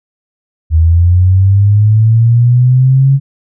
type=linear sweep; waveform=sine; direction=up; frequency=78.5 to 138.59 Hz; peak=-4 dBFS; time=0.7-3.2 s; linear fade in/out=50 ms; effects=none